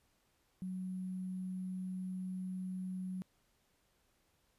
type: tone with sample-and-hold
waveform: sine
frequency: 185.3 Hz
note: F#3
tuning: 3 cents sharp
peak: -38 dBFS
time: 0.62-3.22 s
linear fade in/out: 0 ms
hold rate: 11025 Hz
effects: pink hiss -75 dBFS RMS until 4.58 s + resampled to 32000 Hz